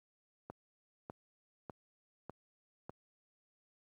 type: click train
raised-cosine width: 1 ms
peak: -30 dBFS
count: 5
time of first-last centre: 0.5-2.895 s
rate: 1.67 Hz
effects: high-pass 80 Hz 12 dB/octave + 12-bit